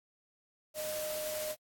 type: tone in noise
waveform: sine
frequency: 613 Hz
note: D#5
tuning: 26 cents flat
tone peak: -36 dBFS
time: 0.74-1.56 s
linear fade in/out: 50 ms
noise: white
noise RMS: -41 dBFS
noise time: 0.74-1.56 s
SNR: +2 dB
effects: AAC 64 kbps